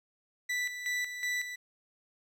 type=tone with tremolo; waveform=40% pulse; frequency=1975.5 Hz; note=B6; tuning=in tune; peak=-29 dBFS; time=0.49-1.56 s; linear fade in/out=10 ms; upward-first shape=square; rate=2.7 Hz; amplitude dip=60%; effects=low-pass 11000 Hz 12 dB/octave + 11-bit